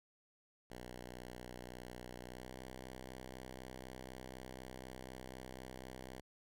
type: tone with pitch glide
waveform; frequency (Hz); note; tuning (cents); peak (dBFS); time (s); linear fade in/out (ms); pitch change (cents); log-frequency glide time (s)
5% pulse; 61.74 to 64.03; B1 to C2; 0 to -37; -37; 0.7-6.21; 5; +63; 2.29-2.53
effects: none